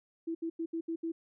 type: tone bursts at uneven times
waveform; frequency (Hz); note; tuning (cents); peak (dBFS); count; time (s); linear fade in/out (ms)
sine; 329.6; E4; 0; -32; 6; 0.27-0.35 / 0.42-0.5 / 0.59-0.66 / 0.73-0.81 / 0.88-0.96 / 1.03-1.12; 10
effects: none